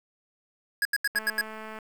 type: tone bursts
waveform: square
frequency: 1661.2 Hz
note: G#6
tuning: in tune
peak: -23 dBFS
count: 6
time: 0.82-1.412 s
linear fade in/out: 2 ms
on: 32 ms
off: 80 ms
type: click train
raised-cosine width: 0.5 ms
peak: -26 dBFS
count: 140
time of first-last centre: 1.15-1.788 s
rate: 218 Hz
effects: 8-bit